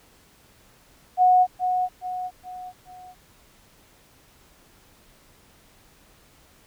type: tone with echo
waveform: sine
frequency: 732 Hz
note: F#5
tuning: 19 cents flat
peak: -13 dBFS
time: 1.17-1.47 s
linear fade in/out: 50 ms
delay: 420 ms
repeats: 4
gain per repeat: -7 dB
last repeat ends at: 3.15 s
effects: pink hiss -56 dBFS RMS until 6.66 s